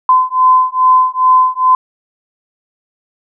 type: beating tone pair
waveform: sine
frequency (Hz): 1022 / 1024.4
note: C6 / C6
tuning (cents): -41 / -37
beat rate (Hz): 2.4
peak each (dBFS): -10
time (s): 0.09-1.75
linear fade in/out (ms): 2
effects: none